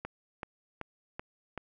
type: click train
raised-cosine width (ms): 0.5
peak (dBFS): -22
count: 5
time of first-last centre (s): 0.05-1.577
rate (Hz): 2.62
effects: none